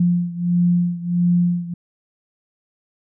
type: beating tone pair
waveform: sine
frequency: 174.61 / 176.11 Hz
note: F3 / F3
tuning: 0 / +15 cents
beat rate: 1.5 Hz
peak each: -17 / -20 dBFS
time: 0-1.74 s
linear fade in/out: 5 ms
effects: none